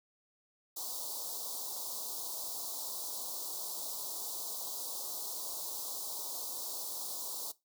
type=band-stop noise; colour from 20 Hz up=white; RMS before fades=-40 dBFS; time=0.76-7.52 s; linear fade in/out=10 ms; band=1100 to 3800 Hz; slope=48 dB/octave; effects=noise-tail reverb RT60 0.2 s tail -18 dB re dry + high-pass 400 Hz 12 dB/octave